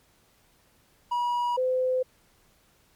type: tone pair in turn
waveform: triangle / sine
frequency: 966 / 511.7 Hz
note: B5 / C5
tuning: -39 / -39 cents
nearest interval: major seventh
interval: 1100 cents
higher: first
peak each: -22 / -22 dBFS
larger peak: neither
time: 1.11-1.57 / 1.57-2.03 s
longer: neither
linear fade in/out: 10 ms
effects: pink hiss -63 dBFS RMS until 2.95 s + MP3 96 kbps